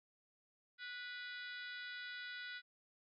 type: harmonic tone with a mistuned harmonic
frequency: 490.3 Hz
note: B4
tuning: 13 cents flat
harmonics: 3 / 4 / 5 / 6 / 7 / 8 / 9 / 10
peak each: -47 / -52 / -58 / -61 / -55 / -54 / -63 / -61 dBFS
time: 0.78-2.62 s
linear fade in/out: 50 ms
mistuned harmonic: 4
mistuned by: +16 cents
effects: MP3 96 kbps